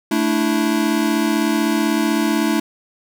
square chord, A suspended fourth, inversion none, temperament equal, 220 / 293.7 / 329.6 Hz, A3 / D4 / E4, 0 / 0 / 0 cents, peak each -21 dBFS, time 0.11-2.6 s, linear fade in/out 5 ms, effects none

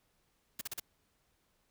white noise bursts, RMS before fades -39 dBFS, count 4, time 0.59-0.799 s, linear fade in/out 5 ms, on 23 ms, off 39 ms, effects pink hiss -75 dBFS RMS until 1.7 s

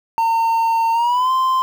triangle tone with pitch glide, 911 to 1040.4 Hz, A#5 to C6, -40 to -10 cents, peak -12 dBFS, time 0.18-1.62 s, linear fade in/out 0 ms, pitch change +230 cents, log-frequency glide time 0.92-1.31 s, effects 7-bit

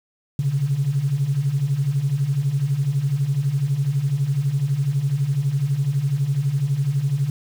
sine beating tone pair, 130.81 / 142.81 Hz, C3 / D3, 0 / -48 cents, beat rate 12 Hz, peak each -23 / -19 dBFS, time 0.39-7.3 s, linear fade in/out 2 ms, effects tanh soft clip ceiling -11 dBFS + 7-bit

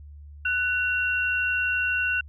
sine tone pair together, 1487.8 / 2746 Hz, F#6 / F7, +9 / -30 cents, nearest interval major seventh, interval 1061 cents, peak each -24 / -26 dBFS, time 0.45-2.21 s, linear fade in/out 5 ms, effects added 73 Hz sine -41 dBFS peak until 2.28 s

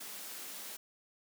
white high-pass noise, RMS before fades -45 dBFS, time 0-0.77 s, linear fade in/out 10 ms, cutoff 170 Hz, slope 48 dB/octave, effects none

